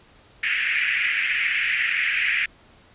white band-pass noise, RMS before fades -23 dBFS, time 0.43-2.46 s, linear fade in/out 5 ms, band 1700 to 2600 Hz, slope 48 dB/octave, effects pink hiss -53 dBFS RMS until 2.94 s + resampled to 8000 Hz

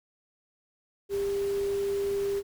sine tone in noise, 398.5 Hz, G4, 28 cents sharp, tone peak -26 dBFS, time 1.09-2.43 s, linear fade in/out 50 ms, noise pink, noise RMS -44 dBFS, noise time 1.09-2.43 s, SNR +15 dB, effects none

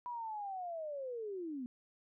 sine linear sweep, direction down, 987.8 to 237.2 Hz, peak -39 dBFS, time 0.06-1.66 s, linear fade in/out 0 ms, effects none

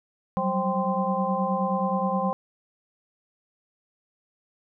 sine tone cluster, 184.9 / 194.4 / 529 / 784 / 1038 Hz, F#3 / G3 / C5 / G5 / C6, -1 / -14 / +19 / 0 / -14 cents, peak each -29 dBFS, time 0.37-2.33 s, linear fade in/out 0 ms, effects none

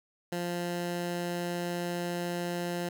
15% pulse tone, 174.61 Hz, F3, in tune, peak -25 dBFS, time 0.32-2.89 s, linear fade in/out 5 ms, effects none

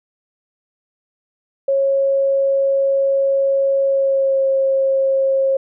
sine tone with pitch glide, 547 to 538.8 Hz, C#5 to C#5, -23 to -49 cents, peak -13 dBFS, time 1.68-5.57 s, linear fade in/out 5 ms, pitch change -26 cents, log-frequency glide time 3.85-4.45 s, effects none

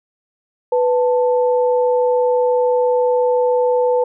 sine tone pair together, 495.6 / 883 Hz, B4 / A5, +6 / +6 cents, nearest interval minor seventh, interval 1000 cents, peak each -13 / -21 dBFS, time 0.72-4.04 s, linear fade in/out 5 ms, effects none

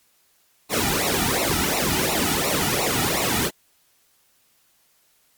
pink noise with flanger, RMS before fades -22 dBFS, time 0.69-3.51 s, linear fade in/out 50 ms, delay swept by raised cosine 0.61 to 1.91 ms, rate 2.8 Hz, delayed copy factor -1, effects white hiss -62 dBFS RMS until 5.37 s + MP3 96 kbps

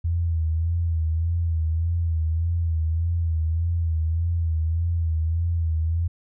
sine tone with vibrato, 82.41 Hz, E2, in tune, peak -20 dBFS, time 0.04-6.08 s, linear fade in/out 10 ms, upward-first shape sine, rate 1.7 Hz, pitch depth 58 cents each way, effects none

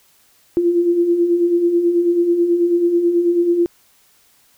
sine beating tone pair, 337.6 / 346.8 Hz, E4 / F4, +41 / -12 cents, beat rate 9.2 Hz, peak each -22 / -13 dBFS, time 0.57-3.66 s, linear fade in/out 0 ms, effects white hiss -55 dBFS RMS until 4.57 s

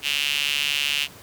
sawtooth tone with high-pass filter, 143.7 Hz, D3, 37 cents flat, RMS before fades -24 dBFS, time 0.02-1.08 s, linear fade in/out 50 ms, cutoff 2800 Hz, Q 5.4, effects pink hiss -45 dBFS RMS until 1.22 s + high-pass 80 Hz 12 dB/octave

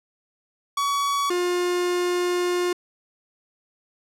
45% pulse tone pair in turn, 1129 / 355.6 Hz, C#6 / F4, +31 / +31 cents, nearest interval octave + minor sixth, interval 2000 cents, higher first, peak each -21 dBFS, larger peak neither, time 0.77-1.3 / 1.3-2.73 s, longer second, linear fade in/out 5 ms, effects low-pass 11000 Hz 12 dB/octave

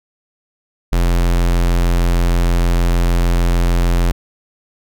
square tone, 43.26 Hz, F1, 16 cents flat, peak -12 dBFS, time 0.92-4.12 s, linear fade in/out 10 ms, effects none

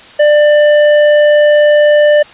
triangle tone with tanh clipping, 594 Hz, D5, 20 cents sharp, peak -6 dBFS, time 0.19-2.23 s, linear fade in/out 10 ms, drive 15 dB, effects white hiss -36 dBFS RMS until 2.33 s + resampled to 8000 Hz

